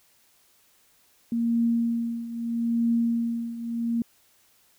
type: tone with tremolo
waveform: sine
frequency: 232.8 Hz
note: A#3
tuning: 2 cents flat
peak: -19 dBFS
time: 1.32-4.02 s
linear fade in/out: 2 ms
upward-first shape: triangle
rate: 0.78 Hz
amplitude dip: 80%
effects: white hiss -62 dBFS RMS until 4.78 s